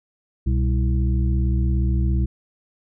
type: harmonic tone with a mistuned harmonic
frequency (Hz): 65.41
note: C2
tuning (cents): 0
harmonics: 1 / 2 / 3 / 5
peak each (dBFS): -18 / -24 / -28 / -32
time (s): 0.46-2.26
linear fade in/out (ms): 10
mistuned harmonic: 2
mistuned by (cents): -110
effects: none